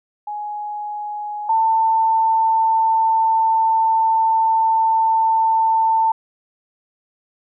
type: tone pair in turn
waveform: sine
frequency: 836 / 893.4 Hz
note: G#5 / A5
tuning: +11 / +26 cents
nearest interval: minor second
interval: 115 cents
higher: second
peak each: -24 / -13 dBFS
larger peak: second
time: 0.27-1.49 / 1.49-6.12 s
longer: second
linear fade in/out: 5 ms
effects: none